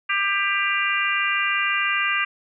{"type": "harmonic tone", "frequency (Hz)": 397.1, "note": "G4", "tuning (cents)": 22, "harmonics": [3, 4, 5, 6, 7], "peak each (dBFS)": [-26, -26, -26, -26, -26], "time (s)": [0.09, 2.25], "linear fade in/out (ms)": 10, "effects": []}